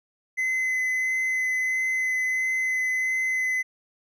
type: tone with vibrato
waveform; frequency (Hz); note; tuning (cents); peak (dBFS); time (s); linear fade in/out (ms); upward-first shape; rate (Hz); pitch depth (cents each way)
triangle; 2037; C7; -47; -21; 0.37-3.63; 20; sine; 1.5; 9
effects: none